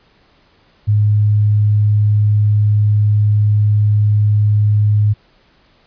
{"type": "tone", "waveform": "sine", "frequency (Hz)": 104.8, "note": "G#2", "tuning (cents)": 16, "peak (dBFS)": -9, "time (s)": [0.87, 5.14], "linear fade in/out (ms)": 20, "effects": ["pink hiss -53 dBFS RMS until 5.86 s", "resampled to 11025 Hz"]}